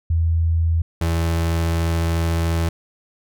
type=tone pair in turn; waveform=sine / 35% pulse; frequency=82.41 / 83.08 Hz; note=E2 / E2; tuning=0 / +14 cents; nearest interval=unison; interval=14 cents; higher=second; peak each=-15 / -16 dBFS; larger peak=first; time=0.1-0.82 / 1.01-2.69 s; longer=second; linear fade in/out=5 ms; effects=none